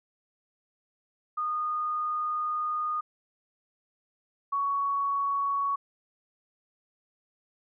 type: tone pair in turn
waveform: sine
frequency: 1228 / 1118.4 Hz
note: D#6 / C#6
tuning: -23 / +15 cents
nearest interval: major second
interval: 162 cents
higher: first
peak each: -27 / -25 dBFS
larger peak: second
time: 1.37-3.01 / 4.52-5.76 s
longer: first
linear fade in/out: 10 ms
effects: none